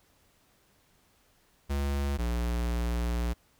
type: tone pair in turn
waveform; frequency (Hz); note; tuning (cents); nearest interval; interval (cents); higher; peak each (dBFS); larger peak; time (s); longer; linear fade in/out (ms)
square; 70.3 / 59.12; C#2 / A#1; +25 / +25; minor third; 300; first; -28; neither; 1.69-2.18 / 2.18-3.34; second; 20
effects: pink hiss -66 dBFS RMS until 3.59 s